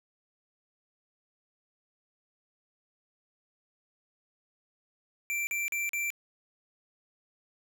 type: tone bursts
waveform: square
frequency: 2349 Hz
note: D7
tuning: in tune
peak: -30 dBFS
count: 4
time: 5.3-6.103 s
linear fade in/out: 0 ms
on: 170 ms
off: 41 ms
effects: none